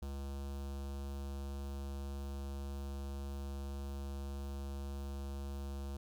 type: tone with notch filter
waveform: square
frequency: 69.3 Hz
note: C#2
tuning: in tune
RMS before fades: -42 dBFS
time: 0.02-5.97 s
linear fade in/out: 5 ms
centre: 2000 Hz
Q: 1.2
effects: 13-bit